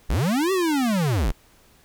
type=linear two-way sweep; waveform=square; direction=up then down; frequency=30.02 to 392 to 30.02 Hz; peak=-20 dBFS; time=0.09-1.32 s; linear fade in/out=10 ms; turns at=0.52 s; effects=pink hiss -56 dBFS RMS until 1.84 s